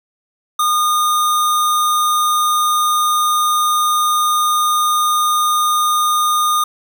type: tone with sample-and-hold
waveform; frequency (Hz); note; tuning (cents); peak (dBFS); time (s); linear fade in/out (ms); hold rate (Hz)
sine; 1220; D#6; -34; -12; 0.59-6.64; 5; 4900
effects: none